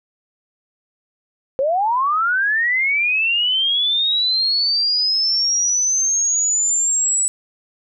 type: linear sweep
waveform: sine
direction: up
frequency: 512 to 7930 Hz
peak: -15 dBFS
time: 1.59-7.28 s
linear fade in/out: 0 ms
effects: none